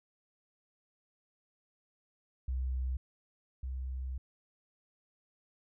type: tone pair in turn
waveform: sine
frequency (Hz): 64.1 / 64.73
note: C2 / C2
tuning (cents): -35 / -18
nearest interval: unison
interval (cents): 17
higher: second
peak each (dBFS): -31 / -35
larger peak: first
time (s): 2.48-2.97 / 3.63-4.18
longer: second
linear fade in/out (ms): 5
effects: none